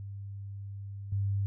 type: tone with level steps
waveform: sine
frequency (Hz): 99.4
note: G2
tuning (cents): +25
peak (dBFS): -38 / -27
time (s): 0-1.46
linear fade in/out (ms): 0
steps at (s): 1.12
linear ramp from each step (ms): 5
effects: none